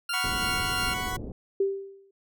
20% pulse tone with tremolo, 1395 Hz, F6, 2 cents flat, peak -22 dBFS, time 0.09-0.94 s, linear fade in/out 5 ms, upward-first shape sine, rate 3.1 Hz, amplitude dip 25%
20% pulse chord, F# suspended fourth, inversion none, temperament equal, 740 / 987.8 / 1108.7 Hz, F#5 / B5 / C#6, 0 / 0 / 0 cents, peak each -29 / -30 / -30 dBFS, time 0.13-1.17 s, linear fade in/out 10 ms
pink low-pass noise, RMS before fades -35 dBFS, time 0.24-1.32 s, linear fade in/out 2 ms, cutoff 480 Hz, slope 24 dB/octave
sine tone with exponential decay, 392 Hz, G4, in tune, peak -19 dBFS, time 1.6-2.11 s, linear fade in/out 5 ms, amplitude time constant 110 ms
effects none

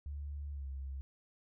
sine tone with pitch glide, 72 to 67.57 Hz, D2 to C#2, -34 to -44 cents, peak -39 dBFS, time 0.06-1.01 s, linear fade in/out 0 ms, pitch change -110 cents, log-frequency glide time 0.52-0.67 s, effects none

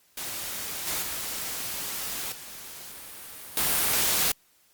white noise with level steps, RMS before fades -34 / -29 / -33 / -42 / -24 dBFS, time 0.17-4.32 s, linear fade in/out 5 ms, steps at 0.87 / 1.02 / 2.32 / 3.57 s, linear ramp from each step 2 ms, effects white hiss -63 dBFS RMS until 4.73 s + Opus 48 kbps

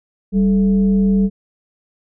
sine tone with frequency modulation, 194.8 Hz, G3, 11 cents flat, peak -11 dBFS, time 0.32-1.3 s, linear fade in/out 50 ms, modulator 241 Hz, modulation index 0.43, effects none

